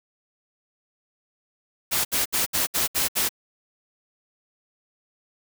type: noise bursts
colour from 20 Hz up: white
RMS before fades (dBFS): -23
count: 7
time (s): 1.91-3.292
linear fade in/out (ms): 20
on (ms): 140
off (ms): 67
effects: none